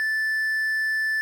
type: tone with quantisation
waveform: triangle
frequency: 1756 Hz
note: A6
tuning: 4 cents flat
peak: -20 dBFS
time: 0-1.21 s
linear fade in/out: 0 ms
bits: 8
effects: none